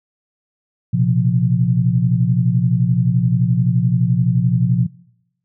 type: chord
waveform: sine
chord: Bb suspended second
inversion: none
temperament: equal with one note detuned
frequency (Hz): 119.2 / 130.81 / 174.61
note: Bb2 / C3 / F3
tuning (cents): +39 / 0 / 0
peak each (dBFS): -17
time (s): 0.93-4.87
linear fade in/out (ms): 10
effects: noise-tail reverb RT60 0.9 s tail -24 dB re dry